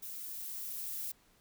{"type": "noise with level ramp", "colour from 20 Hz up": "violet", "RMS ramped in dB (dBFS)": [-44, -39], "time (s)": [0.02, 1.12], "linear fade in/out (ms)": 10, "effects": ["pink hiss -67 dBFS RMS until 1.4 s"]}